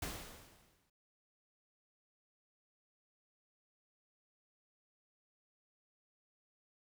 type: noise with exponential decay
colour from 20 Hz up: pink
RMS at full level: -40 dBFS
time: 0.02-0.9 s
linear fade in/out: 5 ms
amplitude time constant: 190 ms
effects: none